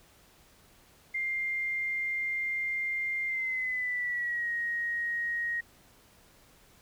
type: tone with pitch glide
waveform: sine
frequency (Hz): 2100 to 1881.7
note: C7 to A#6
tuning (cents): +6 to +16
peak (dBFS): -29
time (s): 1.14-5.61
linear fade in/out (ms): 10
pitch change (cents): -190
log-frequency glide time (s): 3.27-4.51
effects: pink hiss -60 dBFS RMS until 6.81 s